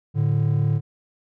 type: tone pair together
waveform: triangle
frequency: 110.39 / 146.8 Hz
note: A2 / D3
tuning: +6 / 0 cents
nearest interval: perfect fourth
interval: 494 cents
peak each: -18 dBFS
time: 0.14-0.81 s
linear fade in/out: 50 ms
effects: tanh soft clip ceiling -9 dBFS